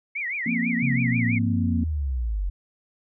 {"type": "tone with vibrato", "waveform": "sine", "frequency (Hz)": 2135, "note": "C7", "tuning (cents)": 34, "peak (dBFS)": -26, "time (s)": [0.15, 1.39], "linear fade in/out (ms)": 10, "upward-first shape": "triangle", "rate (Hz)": 6.1, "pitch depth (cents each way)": 250}
{"type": "chord", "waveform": "sine", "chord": "F suspended fourth", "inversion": "none", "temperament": "equal", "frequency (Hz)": [174.61, 233.1, 261.6], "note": ["F3", "Bb3", "C4"], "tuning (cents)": [0, 0, 0], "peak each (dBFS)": [-30, -24, -30], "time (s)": [0.46, 1.84], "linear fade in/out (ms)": 5}
{"type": "linear sweep", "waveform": "sine", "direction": "down", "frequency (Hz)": [140.1, 43.63], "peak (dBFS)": -23, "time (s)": [0.82, 2.5], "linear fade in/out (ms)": 10}
{"effects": []}